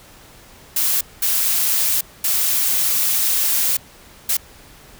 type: noise bursts at uneven times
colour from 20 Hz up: blue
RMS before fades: -18 dBFS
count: 4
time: 0.76-1.01 / 1.22-2.01 / 2.24-3.77 / 4.29-4.37 s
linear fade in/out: 5 ms
effects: pink hiss -45 dBFS RMS until 4.99 s